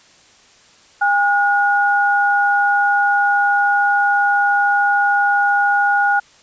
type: tone pair together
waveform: sine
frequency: 809.9 / 1443 Hz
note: G#5 / F#6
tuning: -44 / -44 cents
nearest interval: minor seventh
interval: 1000 cents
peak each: -15 dBFS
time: 1.01-6.2 s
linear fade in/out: 10 ms
effects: white hiss -49 dBFS RMS until 6.42 s + resampled to 16000 Hz